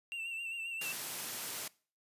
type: tone with vibrato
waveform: triangle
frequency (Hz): 2717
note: F7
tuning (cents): -48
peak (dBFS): -36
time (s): 0.12-0.92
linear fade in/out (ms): 0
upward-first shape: sine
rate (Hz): 7.5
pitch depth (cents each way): 47
type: high-pass noise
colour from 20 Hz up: white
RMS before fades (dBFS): -40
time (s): 0.81-1.68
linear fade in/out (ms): 5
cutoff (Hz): 110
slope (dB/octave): 48
effects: noise-tail reverb RT60 0.4 s tail -22 dB re dry + resampled to 32000 Hz